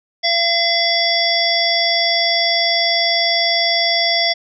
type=harmonic tone; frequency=680 Hz; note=F5; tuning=46 cents flat; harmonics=1 / 3 / 5 / 7 / 8; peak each=-20 / -20 / -20 / -20 / -20 dBFS; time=0.23-4.34 s; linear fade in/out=20 ms; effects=none